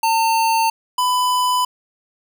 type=tone pair in turn; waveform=square; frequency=900 / 998.7 Hz; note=A5 / B5; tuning=+39 / +19 cents; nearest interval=major second; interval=180 cents; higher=second; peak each=-15 / -16 dBFS; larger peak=first; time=0.03-0.7 / 0.98-1.65 s; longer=neither; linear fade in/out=5 ms; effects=none